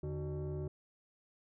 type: tone with frequency modulation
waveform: sine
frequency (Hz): 146.83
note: D3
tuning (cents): 0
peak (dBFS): -34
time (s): 0.03-0.68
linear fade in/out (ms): 5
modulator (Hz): 228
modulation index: 1.2
effects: tanh soft clip ceiling -35 dBFS